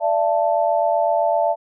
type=chord; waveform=sine; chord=D suspended second; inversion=none; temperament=equal with one note detuned; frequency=587.3 / 675.1 / 880 Hz; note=D5 / E5 / A5; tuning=0 / +41 / 0 cents; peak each=-21 / -18 / -22 dBFS; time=0-1.56 s; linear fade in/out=50 ms; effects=none